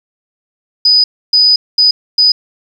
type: tone bursts at uneven times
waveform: sine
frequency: 4978 Hz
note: D#8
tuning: in tune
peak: -5 dBFS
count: 4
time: 0.85-1.04 / 1.33-1.56 / 1.78-1.91 / 2.18-2.32 s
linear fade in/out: 5 ms
effects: 7-bit